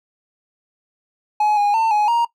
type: tone with pitch steps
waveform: triangle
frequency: 844 / 821 / 897 / 839 / 938 Hz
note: G#5 / G#5 / A5 / G#5 / A#5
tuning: +28 / -20 / +33 / +17 / +11 cents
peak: -12 dBFS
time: 1.4-2.25 s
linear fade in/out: 5 ms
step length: 170 ms
effects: noise-tail reverb RT60 0.1 s tail -19 dB re dry